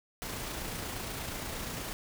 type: noise with amplitude modulation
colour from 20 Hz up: pink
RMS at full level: -37 dBFS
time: 0.22-1.93 s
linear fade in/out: 0 ms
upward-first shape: sine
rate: 28.4 Hz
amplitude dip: 30%
effects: none